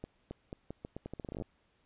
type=accelerating click train; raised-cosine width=2 ms; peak=-27 dBFS; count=18; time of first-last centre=0.04-1.422 s; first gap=270 ms; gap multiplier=0.81; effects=pink hiss -72 dBFS RMS until 1.85 s + resampled to 8000 Hz